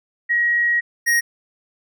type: tone pair in turn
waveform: sine / square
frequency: 1898 / 1877.3 Hz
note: A#6 / A#6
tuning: +31 / +12 cents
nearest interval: unison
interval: 19 cents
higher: first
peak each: -15 / -15 dBFS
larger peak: neither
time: 0.29-0.81 / 1.06-1.21 s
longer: first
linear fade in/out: 20 ms
effects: none